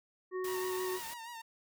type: harmonic tone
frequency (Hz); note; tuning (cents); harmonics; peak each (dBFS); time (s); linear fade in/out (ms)
370; F#4; 0; 1 / 3 / 5; -34 / -44 / -48; 0.31-1; 50
type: noise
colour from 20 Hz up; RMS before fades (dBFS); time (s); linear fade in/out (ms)
white; -45; 0.44-1.14; 5
type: tone with vibrato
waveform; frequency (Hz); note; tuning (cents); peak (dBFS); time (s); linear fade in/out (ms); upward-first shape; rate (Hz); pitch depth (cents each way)
sawtooth; 932.3; A#5; 0; -40; 0.47-1.42; 10; sine; 6.3; 61
effects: none